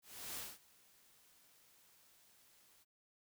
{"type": "noise with ADSR envelope", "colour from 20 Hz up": "white", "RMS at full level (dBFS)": -44, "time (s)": [0.02, 2.85], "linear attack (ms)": 350, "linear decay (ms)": 210, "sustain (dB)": -24, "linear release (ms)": 30, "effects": []}